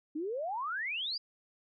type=exponential sweep; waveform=sine; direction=up; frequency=289.4 to 4978 Hz; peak=-33 dBFS; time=0.15-1.18 s; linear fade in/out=10 ms; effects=none